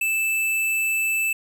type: tone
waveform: square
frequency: 2637 Hz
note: E7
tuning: in tune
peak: -21 dBFS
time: 0.01-1.33 s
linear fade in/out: 5 ms
effects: none